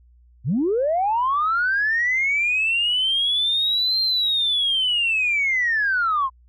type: linear two-way sweep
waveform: sine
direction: up then down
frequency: 98 to 4186 to 1020 Hz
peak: -17 dBFS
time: 0.44-6.3 s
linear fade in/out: 50 ms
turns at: 4.01 s
effects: tanh soft clip ceiling -13 dBFS + added 60 Hz sine -50 dBFS peak until 6.48 s